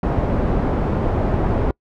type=low-pass noise; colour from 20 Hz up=pink; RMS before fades=-19 dBFS; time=0.03-1.71 s; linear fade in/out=2 ms; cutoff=770 Hz; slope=12 dB/octave; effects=noise-tail reverb RT60 0.1 s tail -26 dB re dry